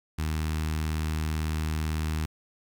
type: tone with notch filter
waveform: sawtooth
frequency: 78 Hz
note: D#2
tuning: 5 cents sharp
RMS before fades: -29 dBFS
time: 0.18-2.26 s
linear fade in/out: 10 ms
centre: 550 Hz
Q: 0.87
effects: 9-bit